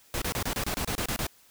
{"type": "noise bursts", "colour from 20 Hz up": "pink", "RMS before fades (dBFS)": -30, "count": 11, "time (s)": [0.14, 1.267], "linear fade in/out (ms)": 0, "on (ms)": 77, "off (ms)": 28, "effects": ["white hiss -59 dBFS RMS until 1.5 s"]}